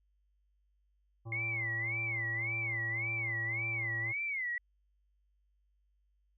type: harmonic tone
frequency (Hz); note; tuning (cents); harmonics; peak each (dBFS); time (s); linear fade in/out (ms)
113.8; A#2; -41; 1 / 3 / 5 / 7 / 9 / 10; -40 / -51 / -57 / -55 / -61 / -60; 1.25-4.13; 20
type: tone with vibrato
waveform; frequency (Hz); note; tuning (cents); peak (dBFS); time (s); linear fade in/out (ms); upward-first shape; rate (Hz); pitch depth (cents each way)
sine; 2118; C7; +21; -33; 1.32-4.58; 2; sine; 1.8; 180
effects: added 50 Hz sine -70 dBFS peak until 6.37 s